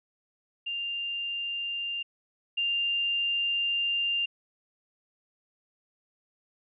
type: tone pair in turn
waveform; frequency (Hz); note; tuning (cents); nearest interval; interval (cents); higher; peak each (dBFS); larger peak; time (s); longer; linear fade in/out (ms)
sine; 2794 / 2794; F7 / F7; 0 / 0; unison; 0; neither; -30 / -25; second; 0.66-2.03 / 2.57-4.26; second; 10
effects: none